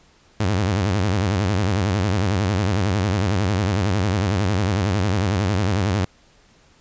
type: tone with vibrato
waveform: sawtooth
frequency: 98 Hz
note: G2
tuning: in tune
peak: -14 dBFS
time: 0.4-6.05 s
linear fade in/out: 5 ms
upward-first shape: sine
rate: 11 Hz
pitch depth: 180 cents each way
effects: pink hiss -55 dBFS RMS until 6.8 s + resampled to 16000 Hz